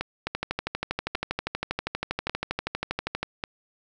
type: two click trains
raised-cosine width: 0.3 ms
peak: -11 / -12 dBFS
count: 38 / 4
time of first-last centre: 0.27-3.23 / 0.01-3.439 s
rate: 12.5 / 0.875 Hz
effects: none